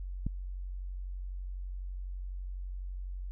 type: click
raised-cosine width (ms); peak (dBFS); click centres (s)
5; -21; 0.266
effects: added 46 Hz sine -36 dBFS peak until 3.31 s